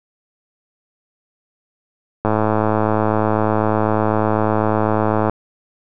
click train, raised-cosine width 1 ms, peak -3 dBFS, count 330, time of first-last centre 2.25-5.296 s, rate 108 Hz, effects none

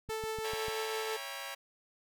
click train, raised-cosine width 5 ms, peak -33 dBFS, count 5, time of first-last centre 0.09-0.683 s, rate 6.74 Hz
sawtooth tone with tremolo, 440 Hz, A4, in tune, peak -30 dBFS, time 0.09-1.17 s, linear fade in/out 10 ms, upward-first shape triangle, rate 6 Hz, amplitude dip 30%
10% pulse chord, C# diminished seventh, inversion none, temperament just, 554.4 / 665.2 / 798.3 / 957.9 Hz, C#5 / E5 / G5 / Bb5, 0 / +16 / +31 / +47 cents, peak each -36 / -39 / -37 / -37 dBFS, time 0.44-1.55 s, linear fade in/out 10 ms
effects none

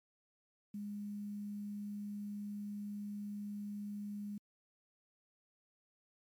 sine tone with quantisation, 205.5 Hz, G#3, 18 cents flat, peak -40 dBFS, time 0.74-4.38 s, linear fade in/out 5 ms, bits 11, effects MP3 96 kbps

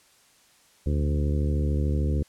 harmonic tone with a mistuned harmonic, 73.42 Hz, D2, in tune, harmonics 1 / 2 / 3 / 4 / 5 / 6 / 7, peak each -23 / -29 / -33 / -35 / -37 / -39 / -40 dBFS, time 0.86-2.23 s, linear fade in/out 5 ms, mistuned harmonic 1, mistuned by +47 cents, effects white hiss -59 dBFS RMS until 2.28 s + low-pass 10000 Hz 12 dB/octave

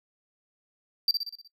triangle tone with echo, 4685 Hz, D8, 5 cents flat, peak -18 dBFS, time 1.08-1.11 s, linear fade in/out 2 ms, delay 61 ms, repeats 6, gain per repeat -5 dB, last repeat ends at 1.476 s, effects noise-tail reverb RT60 0.1 s tail -21 dB re dry

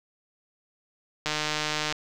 click train, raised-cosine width 0.2 ms, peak -10 dBFS, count 102, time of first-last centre 1.26-1.924 s, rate 152 Hz, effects none

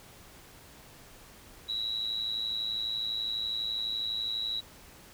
sine tone with amplitude modulation, 3892 Hz, B7, 26 cents flat, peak -27 dBFS, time 1.68-4.61 s, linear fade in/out 20 ms, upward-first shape sine, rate 112 Hz, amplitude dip 70%, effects pink hiss -53 dBFS RMS until 5.13 s

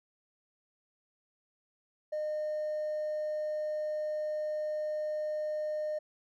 triangle tone with hard clipping, 610 Hz, D#5, 34 cents flat, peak -31 dBFS, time 2.12-5.99 s, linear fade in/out 10 ms, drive 2 dB, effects none

